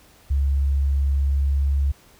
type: tone with pitch glide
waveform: sine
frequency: 69.3 to 69.7 Hz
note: C#2 to C#2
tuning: 0 to +10 cents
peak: -17 dBFS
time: 0.3-1.92 s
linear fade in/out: 10 ms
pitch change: +10 cents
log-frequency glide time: 1.29-1.68 s
effects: pink hiss -53 dBFS RMS until 2.19 s